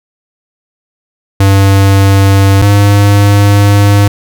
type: tone pair in turn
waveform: square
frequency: 98 / 101.46 Hz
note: G2 / G#2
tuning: 0 / -40 cents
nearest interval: minor second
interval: 60 cents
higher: second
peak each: -4 dBFS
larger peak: neither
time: 1.4-2.62 / 2.62-4.08 s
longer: second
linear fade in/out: 5 ms
effects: none